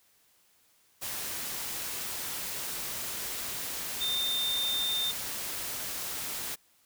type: tone in noise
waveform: sine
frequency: 3617 Hz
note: A7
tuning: 47 cents sharp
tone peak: -28 dBFS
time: 4-5.12 s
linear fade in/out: 20 ms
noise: white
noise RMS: -36 dBFS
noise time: 1.01-6.56 s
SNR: +5 dB
effects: white hiss -66 dBFS RMS until 6.85 s